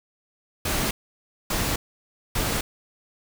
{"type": "noise bursts", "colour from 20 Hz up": "pink", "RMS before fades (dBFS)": -25, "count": 3, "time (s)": [0.65, 2.61], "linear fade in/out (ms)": 5, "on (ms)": 260, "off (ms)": 590, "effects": []}